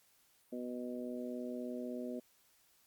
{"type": "harmonic tone", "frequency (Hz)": 123.47, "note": "B2", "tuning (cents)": 0, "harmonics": [2, 3, 4, 5], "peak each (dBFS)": [-41, -46, -47, -47], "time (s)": [0.52, 2.2], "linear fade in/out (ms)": 10, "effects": ["white hiss -70 dBFS RMS until 2.86 s", "Opus 48 kbps"]}